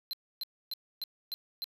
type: tone bursts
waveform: square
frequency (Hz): 4097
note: C8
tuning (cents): -37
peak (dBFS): -34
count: 6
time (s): 0.11-1.642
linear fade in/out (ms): 0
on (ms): 22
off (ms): 280
effects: none